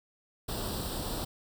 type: noise with comb filter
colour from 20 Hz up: pink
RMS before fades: -35 dBFS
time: 0.48-1.25 s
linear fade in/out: 10 ms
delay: 0.23 ms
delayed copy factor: +0.75
effects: none